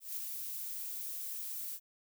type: noise with ADSR envelope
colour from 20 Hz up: violet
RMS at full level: -38 dBFS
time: 0-1.8 s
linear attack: 170 ms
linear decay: 13 ms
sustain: -3 dB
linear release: 61 ms
effects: none